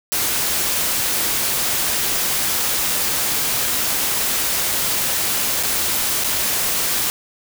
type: noise with dropouts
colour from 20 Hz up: white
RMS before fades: -20 dBFS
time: 0.12-7.1 s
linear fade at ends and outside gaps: 0 ms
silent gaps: 5.628-5.634 / 6.238-6.244 s
effects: none